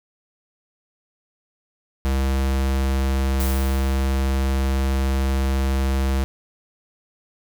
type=tone; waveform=square; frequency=66.9 Hz; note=C2; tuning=39 cents sharp; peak=-19 dBFS; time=2.05-6.24 s; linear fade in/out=0 ms
type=noise with exponential decay; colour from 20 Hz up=blue; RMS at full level=-29 dBFS; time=3.4-4.46 s; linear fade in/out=0 ms; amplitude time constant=230 ms
effects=none